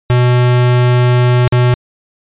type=tone with dropouts; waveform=square; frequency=123.47 Hz; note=B2; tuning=in tune; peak=-8 dBFS; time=0.1-1.74 s; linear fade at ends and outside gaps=0 ms; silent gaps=1.477-1.524 s; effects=resampled to 8000 Hz